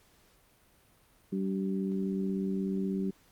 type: harmonic tone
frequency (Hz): 96.3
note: G2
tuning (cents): -30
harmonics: 2 / 3 / 4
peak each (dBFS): -30 / -38 / -37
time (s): 1.32-3.11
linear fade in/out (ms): 10
effects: pink hiss -64 dBFS RMS until 3.31 s + Opus 48 kbps